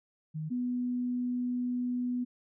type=tone pair in turn; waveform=sine; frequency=155.56 / 246.9 Hz; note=D#3 / B3; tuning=0 / 0 cents; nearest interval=minor sixth; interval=800 cents; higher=second; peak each=-33 / -29 dBFS; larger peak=second; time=0.34-0.5 / 0.5-2.25 s; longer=second; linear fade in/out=20 ms; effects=none